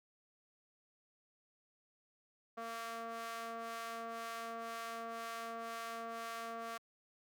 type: ring-modulated tone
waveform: sawtooth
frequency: 229.5 Hz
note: A#3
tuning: 27 cents flat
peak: -35 dBFS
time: 2.57-6.78 s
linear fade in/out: 10 ms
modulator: 917 Hz
effects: high-pass 80 Hz 12 dB/octave